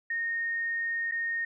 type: tone with dropouts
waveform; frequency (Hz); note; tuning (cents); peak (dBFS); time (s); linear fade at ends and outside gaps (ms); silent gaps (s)
sine; 1848; A#6; -16; -28; 0.1-1.45; 5; 1.113-1.119
effects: none